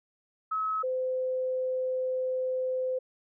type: tone pair in turn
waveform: sine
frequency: 1286 / 513.6 Hz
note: E6 / C5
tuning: -43 / -32 cents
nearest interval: octave + major third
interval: 1589 cents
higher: first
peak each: -27 dBFS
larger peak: neither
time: 0.51-0.83 / 0.83-2.99 s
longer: second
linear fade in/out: 10 ms
effects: none